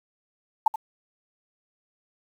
sine tone with echo, 880 Hz, A5, in tune, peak -14 dBFS, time 0.66-0.68 s, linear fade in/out 5 ms, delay 79 ms, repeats 1, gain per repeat -11 dB, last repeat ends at 0.759 s, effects 8-bit

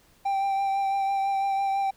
triangle tone with vibrato, 785 Hz, G5, 2 cents sharp, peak -21 dBFS, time 0.25-1.91 s, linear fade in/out 10 ms, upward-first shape triangle, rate 6 Hz, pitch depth 21 cents each way, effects pink hiss -60 dBFS RMS until 1.96 s

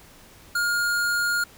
square tone, 1420 Hz, F6, 28 cents sharp, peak -22 dBFS, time 0.55-1.44 s, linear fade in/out 5 ms, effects pink hiss -50 dBFS RMS until 1.57 s

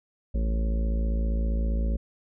harmonic tone, 55.1 Hz, A1, 3 cents sharp, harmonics 1 / 3 / 4 / 5 / 6 / 7 / 8 / 9 / 10, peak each -23 / -38 / -35 / -45 / -46 / -49 / -46 / -51 / -42 dBFS, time 0.34-1.97 s, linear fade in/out 10 ms, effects none

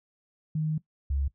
sine tone pair in turn, 155.56 / 69.29 Hz, D#3 / C#2, 0 / 0 cents, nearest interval octave + major second, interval 1400 cents, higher first, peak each -25 dBFS, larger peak neither, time 0.55-0.78 / 1.1-1.28 s, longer first, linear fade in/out 5 ms, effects noise-tail reverb RT60 0.1 s tail -18 dB re dry

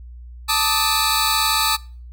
sawtooth tone cluster, 883 / 1186 / 1264 / 3934 / 4468 Hz, A5 / D6 / D#6 / B7 / C#8, +6 / +17 / +27 / -7 / +13 cents, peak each -20 dBFS, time 0.48-1.77 s, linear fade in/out 20 ms, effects noise-tail reverb RT60 0.4 s tail -23 dB re dry + added 60 Hz sine -35 dBFS peak until 2.12 s

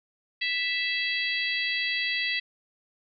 harmonic tone, 659.3 Hz, E5, in tune, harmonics 3 / 4 / 5 / 6 / 7, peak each -29 / -31 / -33 / -35 / -36 dBFS, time 0.41-2.4 s, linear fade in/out 10 ms, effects none

